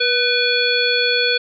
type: harmonic tone with a mistuned harmonic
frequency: 486.5 Hz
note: B4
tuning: 26 cents flat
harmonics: 1 / 3 / 5 / 7 / 9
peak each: -21 / -21 / -21 / -21 / -21 dBFS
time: 0-1.38 s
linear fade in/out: 10 ms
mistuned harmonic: 3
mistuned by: +53 cents
effects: none